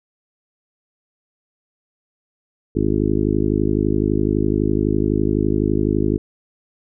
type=harmonic tone; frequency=51.91 Hz; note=G#1; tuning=in tune; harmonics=1 / 2 / 3 / 4 / 5 / 6 / 7 / 8; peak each=-25 / -24 / -26 / -25 / -23 / -22 / -23 / -26 dBFS; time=2.75-6.18 s; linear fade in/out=10 ms; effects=none